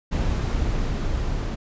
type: noise with level ramp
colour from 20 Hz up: brown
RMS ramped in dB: -22 to -26 dBFS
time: 0.11-1.56 s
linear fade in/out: 20 ms
effects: resampled to 16000 Hz